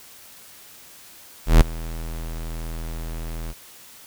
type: tone with ADSR envelope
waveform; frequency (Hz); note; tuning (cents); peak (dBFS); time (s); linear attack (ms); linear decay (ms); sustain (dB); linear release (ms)
square; 40.64; E1; -24; -7; 1.46-3.54; 150; 11; -22; 38
effects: white hiss -46 dBFS RMS until 4.06 s